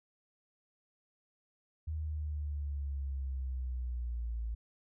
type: linear sweep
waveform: sine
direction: down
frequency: 78.7 to 55.5 Hz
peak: -34 dBFS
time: 1.87-4.55 s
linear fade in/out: 10 ms
effects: none